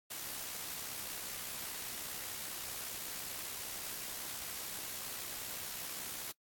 white noise with amplitude modulation, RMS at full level -41 dBFS, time 0.1-6.32 s, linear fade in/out 10 ms, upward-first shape sine, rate 65.1 Hz, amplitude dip 35%, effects noise-tail reverb RT60 0.1 s tail -23 dB re dry + AAC 64 kbps

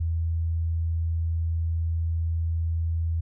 sine tone, 82.41 Hz, E2, in tune, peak -23 dBFS, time 0-3.21 s, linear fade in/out 10 ms, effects none

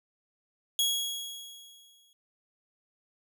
sawtooth tone with exponential decay, 3322 Hz, G#7, in tune, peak -20 dBFS, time 0.79-2.13 s, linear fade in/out 1 ms, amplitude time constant 290 ms, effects none

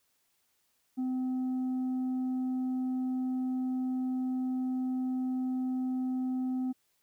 sine tone with tanh clipping, 256.4 Hz, C4, 35 cents flat, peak -30 dBFS, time 0.97-6.73 s, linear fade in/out 20 ms, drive 3 dB, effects white hiss -74 dBFS RMS until 7.02 s

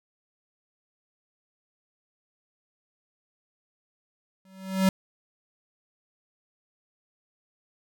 square tone with exponential growth, 190.2 Hz, F#3, 48 cents sharp, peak -17 dBFS, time 4.45-4.89 s, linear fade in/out 2 ms, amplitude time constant 94 ms, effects none

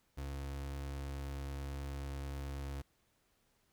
35% pulse tone, 69.3 Hz, C#2, in tune, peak -38 dBFS, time 0.17-2.82 s, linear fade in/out 10 ms, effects pink hiss -75 dBFS RMS until 3.72 s

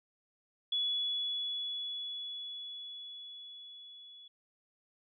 sine tone with level ramp, 3400 Hz, G#7, 40 cents sharp, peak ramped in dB -29 to -51 dBFS, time 0.72-4.28 s, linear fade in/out 5 ms, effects none

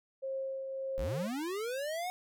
sine tone with tremolo, 535 Hz, C5, 38 cents sharp, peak -33 dBFS, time 0.22-1.28 s, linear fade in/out 20 ms, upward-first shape triangle, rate 1.7 Hz, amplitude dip 40%
square linear sweep, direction up, 32.22 to 744 Hz, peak -35 dBFS, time 0.98-2.1 s, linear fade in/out 0 ms
effects none

